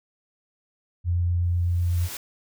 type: tone with vibrato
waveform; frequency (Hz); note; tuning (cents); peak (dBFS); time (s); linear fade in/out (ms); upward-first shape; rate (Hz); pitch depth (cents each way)
sine; 87.31; F2; 0; -20; 1.04-2.09; 50; sine; 8.1; 8
type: noise with exponential growth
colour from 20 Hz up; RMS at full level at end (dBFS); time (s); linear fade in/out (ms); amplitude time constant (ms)
white; -33; 1.43-2.17; 2; 160
effects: none